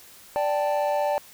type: chord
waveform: triangle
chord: D suspended fourth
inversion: none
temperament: equal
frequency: 587.3 / 784 / 880 Hz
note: D5 / G5 / A5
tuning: 0 / 0 / 0 cents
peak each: -22 / -26 / -26 dBFS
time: 0.36-1.18 s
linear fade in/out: 0 ms
effects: white hiss -49 dBFS RMS until 1.33 s